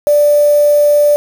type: tone with quantisation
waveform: sine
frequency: 587.3 Hz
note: D5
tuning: in tune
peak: -6 dBFS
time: 0.07-1.16 s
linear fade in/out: 0 ms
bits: 4
effects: none